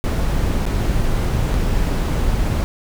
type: noise with dropouts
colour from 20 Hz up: brown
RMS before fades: -18 dBFS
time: 0.04-2.64 s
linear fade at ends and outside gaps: 0 ms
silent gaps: 0.654-0.664 / 1.536-1.541 s
effects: none